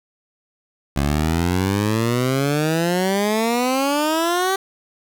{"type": "exponential sweep", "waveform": "15% pulse", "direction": "up", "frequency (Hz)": [68.5, 390.1], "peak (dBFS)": -11, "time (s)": [0.96, 4.56], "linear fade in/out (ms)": 5, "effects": []}